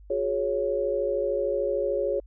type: chord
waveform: sine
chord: F# suspended second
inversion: none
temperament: equal with one note detuned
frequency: 362 / 415.3 / 554.4 Hz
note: F#4 / G#4 / C#5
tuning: -38 / 0 / 0 cents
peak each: -31 / -28 / -26 dBFS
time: 0.1-2.2 s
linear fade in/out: 5 ms
effects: added 50 Hz sine -46 dBFS peak until 2.26 s